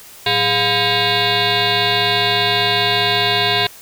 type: tone with frequency modulation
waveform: sine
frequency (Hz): 2205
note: C#7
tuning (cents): -10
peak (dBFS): -13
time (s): 0.26-3.67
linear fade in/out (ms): 5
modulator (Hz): 299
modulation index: 6.5
effects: white hiss -40 dBFS RMS until 3.81 s